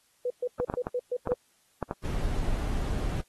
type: tone bursts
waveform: sine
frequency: 493.9 Hz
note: B4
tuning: in tune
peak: -26 dBFS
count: 7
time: 0.25-1.341 s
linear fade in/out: 5 ms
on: 53 ms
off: 120 ms
type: clicks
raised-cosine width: 1 ms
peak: -16 dBFS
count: 8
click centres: 0.6 / 0.699 / 0.739 / 0.869 / 1.273 / 1.319 / 1.827 / 1.911 s
type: noise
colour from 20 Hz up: brown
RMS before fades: -29 dBFS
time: 2.03-3.22 s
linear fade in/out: 20 ms
effects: white hiss -67 dBFS RMS until 3.28 s + AAC 32 kbps